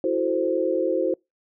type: chord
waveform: sine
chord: F# half-diminished seventh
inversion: third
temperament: equal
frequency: 329.6 / 370 / 440 / 523.3 Hz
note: E4 / F#4 / A4 / C5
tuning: 0 / 0 / 0 / 0 cents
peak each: -26 / -25 / -30 / -24 dBFS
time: 0.04-1.14 s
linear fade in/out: 2 ms
effects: noise-tail reverb RT60 0.2 s tail -26 dB re dry